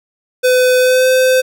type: tone with pitch glide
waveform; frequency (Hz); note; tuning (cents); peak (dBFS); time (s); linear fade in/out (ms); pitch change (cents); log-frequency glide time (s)
square; 505 to 514.7; B4 to C5; +39 to -29; -9; 0.43-1.42; 20; +32; 0.79-1.08
effects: none